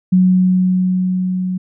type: tone with level ramp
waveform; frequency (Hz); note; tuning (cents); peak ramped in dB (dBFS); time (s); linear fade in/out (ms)
sine; 184.1; F#3; -8; -7 to -17; 0.12-1.58; 10
effects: none